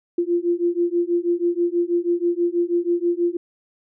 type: beating tone pair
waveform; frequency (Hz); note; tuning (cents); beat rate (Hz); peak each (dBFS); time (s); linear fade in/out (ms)
sine; 343.5 / 349.7; F4 / F4; -29 / +2; 6.2; -21; 0.18-3.37; 5
effects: none